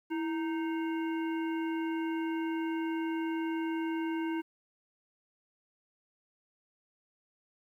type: harmonic tone with a mistuned harmonic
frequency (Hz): 310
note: D#4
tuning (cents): -6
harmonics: 1 / 3 / 5 / 7 / 9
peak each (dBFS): -31 / -41 / -45 / -48 / -50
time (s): 0.1-4.42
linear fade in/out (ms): 20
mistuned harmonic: 1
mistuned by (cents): +89
effects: 11-bit